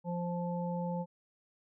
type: harmonic tone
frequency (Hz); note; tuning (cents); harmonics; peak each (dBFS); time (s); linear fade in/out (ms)
174.61; F3; 0; 1 / 3 / 5; -34 / -39 / -41; 0.04-1.06; 50
effects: none